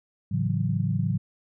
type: chord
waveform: sine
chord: F# minor seventh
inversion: first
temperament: equal with one note detuned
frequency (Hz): 108.17 / 138.59 / 164.81 / 185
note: A2 / C#3 / E3 / F#3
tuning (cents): -29 / 0 / 0 / 0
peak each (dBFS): -27 / -28 / -29 / -29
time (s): 0.31-1.18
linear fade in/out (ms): 10
effects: none